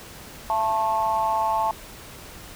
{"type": "tone with amplitude modulation", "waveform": "sine", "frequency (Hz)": 879, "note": "A5", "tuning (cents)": -2, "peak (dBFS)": -15, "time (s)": [0.5, 1.71], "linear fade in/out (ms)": 0, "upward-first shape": "sine", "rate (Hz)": 208, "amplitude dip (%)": 100, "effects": ["tanh soft clip ceiling -11 dBFS", "pink hiss -42 dBFS RMS until 2.55 s"]}